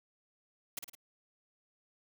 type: noise with echo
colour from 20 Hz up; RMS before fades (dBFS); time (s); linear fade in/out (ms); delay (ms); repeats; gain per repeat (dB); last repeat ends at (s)
white; -38; 0.77-0.79; 5; 54; 3; -5; 0.952
effects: none